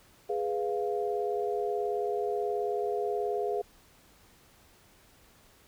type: chord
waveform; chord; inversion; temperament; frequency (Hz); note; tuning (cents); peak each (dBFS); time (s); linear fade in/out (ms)
sine; F diminished; first; equal; 415.3 / 493.9 / 698.5; Ab4 / Cb5 / F5; 0 / 0 / 0; -30 / -35 / -34; 0.29-3.62; 10
effects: pink hiss -60 dBFS RMS until 5.67 s